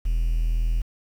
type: tone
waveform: triangle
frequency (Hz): 40.91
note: E1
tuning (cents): -12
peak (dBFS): -17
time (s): 0.05-0.82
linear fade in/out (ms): 10
effects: tanh soft clip ceiling -13 dBFS + 8-bit